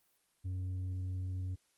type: tone with tanh clipping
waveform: sine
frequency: 92.5 Hz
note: F#2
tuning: in tune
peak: -36 dBFS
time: 0.44-1.56 s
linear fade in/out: 20 ms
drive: 4 dB
effects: white hiss -74 dBFS RMS until 1.77 s + Opus 32 kbps